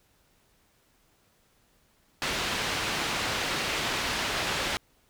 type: low-pass noise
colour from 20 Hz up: white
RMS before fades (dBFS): -30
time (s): 2.22-4.77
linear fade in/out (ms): 0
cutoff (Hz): 3500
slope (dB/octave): 12
effects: pink hiss -66 dBFS RMS until 5.09 s